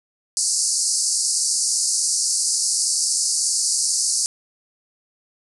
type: band-pass noise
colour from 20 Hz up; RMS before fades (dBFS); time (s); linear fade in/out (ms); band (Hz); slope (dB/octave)
white; -21; 0.37-4.26; 0; 4500 to 10000; 96
effects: none